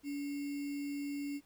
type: tone with sample-and-hold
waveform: sine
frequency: 285.3 Hz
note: C#4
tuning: 50 cents sharp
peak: -36 dBFS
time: 0.03-1.41 s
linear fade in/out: 50 ms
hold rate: 2450 Hz
effects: pink hiss -69 dBFS RMS until 1.45 s